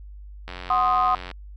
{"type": "click train", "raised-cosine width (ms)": 0.3, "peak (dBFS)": -19, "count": 76, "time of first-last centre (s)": [0.48, 1.313], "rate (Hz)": 90}
{"type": "chord", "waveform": "sine", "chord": "C diminished", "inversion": "second", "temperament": "equal", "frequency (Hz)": [740, 1046.5, 1244.5], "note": ["Gb5", "C6", "Eb6"], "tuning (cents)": [0, 0, 0], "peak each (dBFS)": [-22, -23, -21], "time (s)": [0.7, 1.15], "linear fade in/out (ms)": 2}
{"effects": ["added 50 Hz sine -38 dBFS peak until 1.56 s"]}